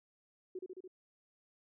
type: tone with echo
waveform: sine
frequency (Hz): 370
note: F#4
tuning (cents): 0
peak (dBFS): -39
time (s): 0.55-0.59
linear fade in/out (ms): 5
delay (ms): 72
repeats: 4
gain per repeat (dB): -2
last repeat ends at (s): 0.878
effects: none